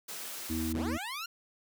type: high-pass noise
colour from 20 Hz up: white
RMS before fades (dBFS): -41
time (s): 0.08-0.73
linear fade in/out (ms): 10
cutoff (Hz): 230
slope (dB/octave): 12
type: harmonic tone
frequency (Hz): 80.5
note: E2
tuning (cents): -41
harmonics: 1 / 3 / 4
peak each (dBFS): -37 / -34 / -35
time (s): 0.49-0.98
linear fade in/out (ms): 20
type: linear sweep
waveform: 15% pulse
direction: up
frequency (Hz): 69.3 to 1420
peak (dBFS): -30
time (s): 0.74-1.26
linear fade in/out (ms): 5
effects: none